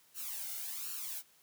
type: noise with flanger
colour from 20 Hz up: blue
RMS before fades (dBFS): -41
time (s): 0.14-1.23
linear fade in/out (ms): 50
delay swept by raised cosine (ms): 0.7 to 1.41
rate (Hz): 1.3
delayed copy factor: +0.85
effects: white hiss -66 dBFS RMS until 1.42 s + high-pass 80 Hz 12 dB/octave